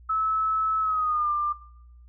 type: tone with pitch glide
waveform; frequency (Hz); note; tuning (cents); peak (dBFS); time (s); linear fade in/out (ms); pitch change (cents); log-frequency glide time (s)
sine; 1300 to 1192.1; E6 to D6; -24 to +26; -22; 0.09-1.53; 10; -150; 0.8-1.31
effects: noise-tail reverb RT60 0.9 s tail -22 dB re dry + added 60 Hz sine -47 dBFS peak until 2.08 s